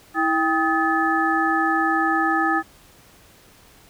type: tone cluster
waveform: sine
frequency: 325.6 / 791 / 1264 / 1731 Hz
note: E4 / G5 / D#6 / A6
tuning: -21 / +15 / +27 / -29 cents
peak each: -23 dBFS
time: 0.14-2.63 s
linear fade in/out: 50 ms
effects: pink hiss -51 dBFS RMS until 3.89 s